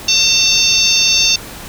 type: harmonic tone with a mistuned harmonic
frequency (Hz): 903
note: A5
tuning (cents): +45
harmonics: 3 / 4 / 5 / 6 / 7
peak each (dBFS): -16 / -16 / -16 / -16 / -16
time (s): 0.08-1.36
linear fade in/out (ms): 5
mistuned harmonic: 7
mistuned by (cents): -16
effects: pink hiss -31 dBFS RMS until 1.68 s

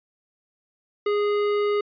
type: tone with tanh clipping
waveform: sine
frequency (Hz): 413.3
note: G#4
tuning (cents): -8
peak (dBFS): -22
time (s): 1.06-1.81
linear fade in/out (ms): 5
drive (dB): 16
effects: resampled to 11025 Hz

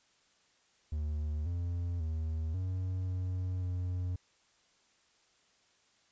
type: tone with pitch steps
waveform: triangle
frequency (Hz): 75.6 / 86.9 / 79.5 / 92.6 / 91.8 / 90.3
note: D#2 / F2 / D#2 / F#2 / F#2 / F#2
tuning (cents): -49 / -8 / +38 / +2 / -13 / -42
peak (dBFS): -30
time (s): 0.92-4.16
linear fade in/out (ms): 5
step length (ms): 540
effects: white hiss -69 dBFS RMS until 6.11 s + resampled to 16000 Hz

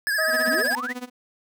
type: tone with vibrato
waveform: square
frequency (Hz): 1669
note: G#6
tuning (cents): +8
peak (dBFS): -22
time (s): 0.07-0.75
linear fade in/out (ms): 0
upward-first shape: triangle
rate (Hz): 15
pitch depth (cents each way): 91
type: harmonic tone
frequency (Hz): 634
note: D#5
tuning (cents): +32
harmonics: 1 / 2 / 3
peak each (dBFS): -25 / -31 / -35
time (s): 0.18-0.63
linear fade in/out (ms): 10
type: tone with tremolo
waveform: sawtooth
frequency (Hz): 248.5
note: B3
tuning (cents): +11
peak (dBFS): -25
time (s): 0.27-1.1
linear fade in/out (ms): 50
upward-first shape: sine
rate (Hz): 16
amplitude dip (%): 90
type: exponential sweep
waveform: sine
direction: up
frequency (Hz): 214 to 2093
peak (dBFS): -27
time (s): 0.47-0.93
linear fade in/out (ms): 10
effects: none

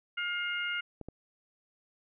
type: harmonic tone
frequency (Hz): 709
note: F5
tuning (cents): +26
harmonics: 2 / 3 / 4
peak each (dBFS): -34 / -36 / -37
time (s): 0.17-0.81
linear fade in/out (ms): 10
type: clicks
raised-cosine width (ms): 2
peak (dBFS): -28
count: 2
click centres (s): 1.013 / 1.086
effects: none

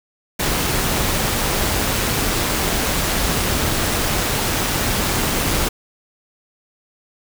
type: noise with amplitude modulation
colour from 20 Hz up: pink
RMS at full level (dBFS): -18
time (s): 0.39-5.69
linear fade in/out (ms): 10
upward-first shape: sine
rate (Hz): 198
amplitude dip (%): 35
effects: none

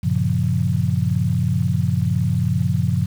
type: chord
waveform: sine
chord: G half-diminished seventh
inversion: none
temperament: equal with one note detuned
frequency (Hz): 95.59 / 116.54 / 138.59 / 174.61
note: G2 / Bb2 / Db3 / F3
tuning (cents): -43 / 0 / 0 / 0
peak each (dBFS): -22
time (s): 0.03-3.06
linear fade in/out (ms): 10
effects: 7-bit

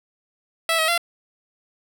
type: tone with pitch steps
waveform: 10% pulse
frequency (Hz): 657 / 638 / 686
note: E5 / D#5 / F5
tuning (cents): -6 / +43 / -31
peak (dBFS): -10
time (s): 0.69-0.978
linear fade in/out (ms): 2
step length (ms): 96
effects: none

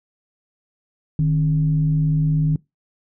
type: tone with frequency modulation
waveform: sine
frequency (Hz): 152.8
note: D#3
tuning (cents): -31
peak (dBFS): -15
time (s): 1.19-2.56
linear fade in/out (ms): 2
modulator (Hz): 117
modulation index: 0.36
effects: noise-tail reverb RT60 0.2 s tail -23 dB re dry

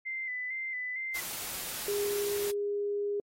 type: tone with vibrato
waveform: sine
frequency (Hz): 2041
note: C7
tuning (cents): -44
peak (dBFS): -33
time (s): 0.05-1.21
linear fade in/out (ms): 20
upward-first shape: square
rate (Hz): 2.2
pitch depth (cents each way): 36
type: noise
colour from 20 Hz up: white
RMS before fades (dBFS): -38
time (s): 1.14-2.52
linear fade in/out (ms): 20
type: tone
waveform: sine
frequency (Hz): 408.4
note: G#4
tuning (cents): -29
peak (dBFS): -29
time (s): 1.88-3.2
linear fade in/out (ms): 2
effects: AAC 48 kbps

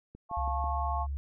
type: click train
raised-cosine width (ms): 3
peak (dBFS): -34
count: 4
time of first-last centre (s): 0.15-0.641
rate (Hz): 6.11
type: chord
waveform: sine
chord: F augmented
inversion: none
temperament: just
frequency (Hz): 698.5 / 873.1 / 1091.3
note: F5 / A5 / C#6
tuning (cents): 0 / -14 / -27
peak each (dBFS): -35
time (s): 0.29-1.07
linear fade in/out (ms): 50
type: tone with pitch glide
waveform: sine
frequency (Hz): 67.2 to 69.85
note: C2 to C#2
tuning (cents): +47 to +14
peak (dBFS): -31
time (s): 0.37-1.17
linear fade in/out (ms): 0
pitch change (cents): +67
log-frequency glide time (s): 0.52-0.6
effects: none

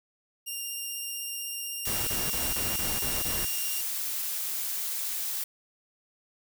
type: tone with vibrato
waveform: 5% pulse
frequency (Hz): 2800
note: F7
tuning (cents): +4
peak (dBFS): -25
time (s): 0.46-3.82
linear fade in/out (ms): 20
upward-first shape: triangle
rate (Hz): 16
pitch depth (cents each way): 15
type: noise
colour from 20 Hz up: blue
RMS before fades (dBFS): -32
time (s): 1.85-5.44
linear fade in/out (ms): 5
type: noise bursts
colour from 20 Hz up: pink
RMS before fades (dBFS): -35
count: 7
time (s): 1.87-3.45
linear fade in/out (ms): 2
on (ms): 200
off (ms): 30
effects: none

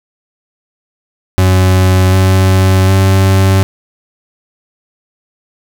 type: tone with pitch steps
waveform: 40% pulse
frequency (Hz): 93.2 / 94.56 / 95.93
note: F#2 / F#2 / G2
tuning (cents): +13 / +38 / -37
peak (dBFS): -5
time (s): 1.38-3.63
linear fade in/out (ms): 0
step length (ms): 750
effects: none

